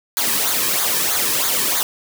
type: noise with flanger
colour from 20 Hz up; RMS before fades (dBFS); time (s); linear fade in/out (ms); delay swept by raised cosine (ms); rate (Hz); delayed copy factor
white; -19; 0.17-1.83; 0; 0.36 to 1.46; 3.1; -0.65
effects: none